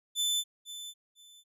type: tone with echo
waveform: sawtooth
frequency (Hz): 3520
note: A7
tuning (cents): 0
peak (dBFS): -24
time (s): 0.15-0.44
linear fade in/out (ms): 50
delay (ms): 500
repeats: 2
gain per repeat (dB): -13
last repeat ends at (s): 1.44
effects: resampled to 32000 Hz